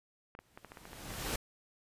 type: clicks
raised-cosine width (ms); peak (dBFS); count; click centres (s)
0.5; -32; 10; 0.351 / 0.39 / 0.575 / 0.647 / 0.719 / 0.772 / 0.854 / 0.932 / 1.106 / 1.139
type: noise with exponential growth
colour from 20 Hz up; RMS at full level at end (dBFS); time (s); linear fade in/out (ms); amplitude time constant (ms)
pink; -34; 0.39-1.36; 5; 210
effects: resampled to 32000 Hz